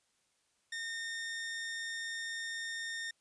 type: tone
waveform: sawtooth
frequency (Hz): 1828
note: A#6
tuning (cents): -34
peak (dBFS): -34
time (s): 0.72-3.11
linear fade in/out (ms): 5
effects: white hiss -75 dBFS RMS until 3.2 s + resampled to 22050 Hz